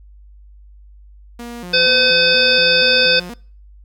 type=tone with vibrato; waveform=sawtooth; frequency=205.7 Hz; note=G#3; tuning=16 cents flat; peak=-25 dBFS; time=1.39-3.34 s; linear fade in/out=5 ms; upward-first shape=square; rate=2.1 Hz; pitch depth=250 cents each way
type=harmonic tone; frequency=510 Hz; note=C5; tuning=44 cents flat; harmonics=1 / 3 / 5 / 7 / 9 / 10; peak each=-18 / -18 / -18 / -18 / -18 / -18 dBFS; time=1.73-3.2 s; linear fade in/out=10 ms
effects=noise-tail reverb RT60 0.5 s tail -26 dB re dry + added 50 Hz sine -40 dBFS peak until 3.84 s